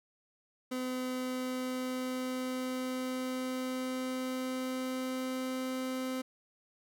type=tone with pitch glide; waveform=30% pulse; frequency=254.7 to 258.6 Hz; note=C4 to C4; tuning=-46 to -20 cents; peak=-31 dBFS; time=0.71-6.22 s; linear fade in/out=10 ms; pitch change=+26 cents; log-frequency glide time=1.1-5.7 s; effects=none